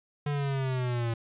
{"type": "linear sweep", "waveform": "square", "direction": "down", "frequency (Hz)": [147, 114.1], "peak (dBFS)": -28, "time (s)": [0.26, 1.14], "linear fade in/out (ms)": 5, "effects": ["resampled to 8000 Hz", "10-bit"]}